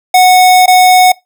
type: tone with dropouts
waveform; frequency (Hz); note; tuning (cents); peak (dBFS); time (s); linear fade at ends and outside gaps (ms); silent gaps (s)
square; 736; F#5; -9; -3; 0.14-1.12; 5; 0.66-0.678
effects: noise-tail reverb RT60 0.2 s tail -23 dB re dry